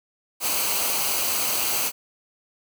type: noise with comb filter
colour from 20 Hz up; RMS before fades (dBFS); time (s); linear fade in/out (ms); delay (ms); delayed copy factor
white; -24; 0.4-1.92; 50; 0.56; -0.55
effects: none